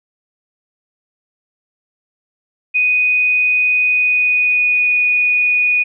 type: tone with pitch glide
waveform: sine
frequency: 2489 to 2469 Hz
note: D#7 to D#7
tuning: 0 to -14 cents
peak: -11 dBFS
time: 2.74-5.84 s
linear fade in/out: 20 ms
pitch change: -14 cents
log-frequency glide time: 3.87-4.98 s
effects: none